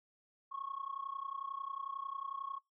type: tone with amplitude modulation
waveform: sine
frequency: 1095 Hz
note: C#6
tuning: 22 cents flat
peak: -35 dBFS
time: 0.51-2.59 s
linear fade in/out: 20 ms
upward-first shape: sine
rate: 31.1 Hz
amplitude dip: 95%
effects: noise-tail reverb RT60 0.2 s tail -22 dB re dry + tanh soft clip ceiling -32 dBFS